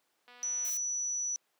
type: click train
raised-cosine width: 0.3 ms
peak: -39 dBFS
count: 103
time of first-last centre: 0.28-0.696 s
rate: 245 Hz
type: tone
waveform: sine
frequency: 5920 Hz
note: F#8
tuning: in tune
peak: -31 dBFS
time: 0.43-1.36 s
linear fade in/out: 0 ms
type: noise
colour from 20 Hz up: blue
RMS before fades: -43 dBFS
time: 0.65-0.77 s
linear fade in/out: 0 ms
effects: pink hiss -75 dBFS RMS until 1.59 s + high-pass 400 Hz 12 dB/octave